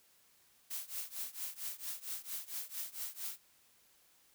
blue noise with tremolo, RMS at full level -39 dBFS, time 0.7-3.38 s, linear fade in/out 10 ms, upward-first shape triangle, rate 4.4 Hz, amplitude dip 95%, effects white hiss -68 dBFS RMS until 4.34 s

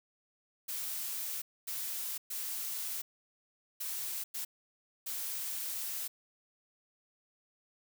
blue noise bursts at uneven times, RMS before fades -38 dBFS, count 6, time 0.68-1.42 / 1.67-2.18 / 2.3-3.02 / 3.8-4.24 / 4.34-4.45 / 5.06-6.08 s, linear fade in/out 10 ms, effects none

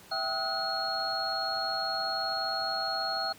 sine tone cluster, 659 / 778 / 1279 / 1452 / 4298 Hz, E5 / G5 / D#6 / F#6 / C8, -1 / -13 / +47 / -33 / +46 cents, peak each -37 / -35 / -38 / -38 / -32 dBFS, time 0.11-3.33 s, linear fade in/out 10 ms, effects pink hiss -53 dBFS RMS until 3.38 s + high-pass 100 Hz 12 dB/octave

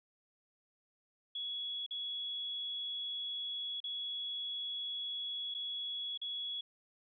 sine tone with dropouts, 3364 Hz, G#7, 22 cents sharp, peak -37 dBFS, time 1.35-6.61 s, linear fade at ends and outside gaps 5 ms, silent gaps 1.864-1.908 / 3.803-3.84 / 5.542-5.547 / 6.176-6.215 s, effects none

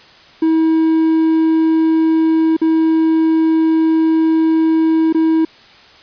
triangle tone with dropouts, 321.4 Hz, E4, 44 cents flat, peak -8 dBFS, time 0.42-5.45 s, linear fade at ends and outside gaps 5 ms, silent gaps 2.567-2.615 / 5.127-5.146 s, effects white hiss -43 dBFS RMS until 6.02 s + resampled to 11025 Hz

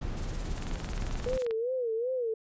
brown noise, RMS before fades -34 dBFS, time 0.01-1.38 s, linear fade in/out 10 ms
blue noise with tremolo, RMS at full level -42 dBFS, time 0.17-1.45 s, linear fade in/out 0 ms, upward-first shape sine, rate 18 Hz, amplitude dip 75%
click train, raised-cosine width 0.3 ms, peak -25 dBFS, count 22, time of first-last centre 0.58-1.509 s, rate 22.6 Hz
sine tone with vibrato, 480 Hz, B4, 49 cents flat, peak -28 dBFS, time 1.26-2.34 s, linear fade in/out 5 ms, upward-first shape sine, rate 2.6 Hz, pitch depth 140 cents each way
effects resampled to 16000 Hz

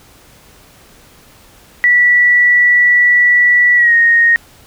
sine tone with pitch glide, 1950 to 1863 Hz, B6 to A#6, -23 to -2 cents, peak -6 dBFS, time 1.84-4.36 s, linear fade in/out 0 ms, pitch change -79 cents, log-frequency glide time 3.76-3.94 s, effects pink hiss -44 dBFS RMS until 4.66 s

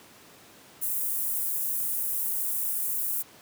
white high-pass noise, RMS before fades -29 dBFS, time 0.81-3.23 s, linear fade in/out 20 ms, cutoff 9700 Hz, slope 24 dB/octave, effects pink hiss -52 dBFS RMS until 3.41 s + high-pass 150 Hz 12 dB/octave

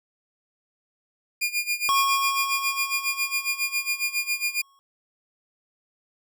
sawtooth tone with tremolo, 2419 Hz, D#7, 49 cents flat, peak -18 dBFS, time 1.41-4.62 s, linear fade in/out 10 ms, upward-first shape sine, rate 7.3 Hz, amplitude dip 85%
square tone with exponential decay, 1100 Hz, C#6, 14 cents flat, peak -19 dBFS, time 1.89-4.79 s, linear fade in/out 0 ms, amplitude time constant 630 ms
effects none

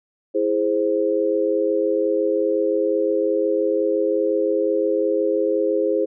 sine chord, E augmented, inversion none, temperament equal, 329.6 / 415.3 / 523.3 Hz, E4 / G#4 / B#4, 0 / 0 / 0 cents, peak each -23 / -21 / -21 dBFS, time 0.34-6.06 s, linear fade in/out 20 ms, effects none

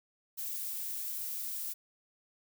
violet noise, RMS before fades -38 dBFS, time 0.37-1.74 s, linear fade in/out 20 ms, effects none

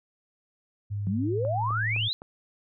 sine tone with pitch glide, 102 to 109.95 Hz, G#2 to A2, -31 to -1 cents, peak -28 dBFS, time 0.9-2.09 s, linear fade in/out 20 ms, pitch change +130 cents, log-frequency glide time 1.13-1.39 s
sine exponential sweep, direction up, 173.3 to 4105 Hz, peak -26 dBFS, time 1.07-2.13 s, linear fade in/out 0 ms
click train, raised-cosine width 1 ms, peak -28 dBFS, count 4, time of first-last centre 1.45-2.219 s, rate 3.9 Hz
effects none

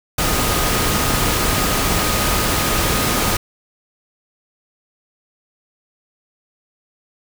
sine tone in noise, 1244.5 Hz, D#6, in tune, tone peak -27 dBFS, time 0.18-3.37 s, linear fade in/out 5 ms, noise pink, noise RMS -18 dBFS, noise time 0.18-3.37 s, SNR -12 dB, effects none

